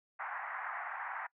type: band-pass noise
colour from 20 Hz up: pink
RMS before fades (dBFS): -41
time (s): 0.19-1.27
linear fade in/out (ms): 10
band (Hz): 760 to 2000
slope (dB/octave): 48
effects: noise-tail reverb RT60 0.1 s tail -23 dB re dry